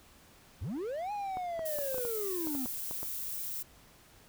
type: linear two-way sweep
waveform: triangle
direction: up then down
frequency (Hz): 61.2 to 840 to 241.8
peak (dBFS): -32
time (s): 0.61-2.66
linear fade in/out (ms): 10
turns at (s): 1.12
type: clicks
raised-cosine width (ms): 1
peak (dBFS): -28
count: 11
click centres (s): 1.371 / 1.593 / 1.787 / 1.944 / 1.982 / 2.051 / 2.471 / 2.551 / 2.659 / 2.911 / 3.03
type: noise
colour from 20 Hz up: violet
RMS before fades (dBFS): -38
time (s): 1.65-3.63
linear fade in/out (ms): 10
effects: pink hiss -59 dBFS RMS until 4.28 s